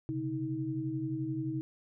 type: tone cluster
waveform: sine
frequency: 128.5 / 140 / 317.6 Hz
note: C3 / C#3 / D#4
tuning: -31 / +18 / +36 cents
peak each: -38 / -39 / -34 dBFS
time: 0.09-1.61 s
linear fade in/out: 0 ms
effects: none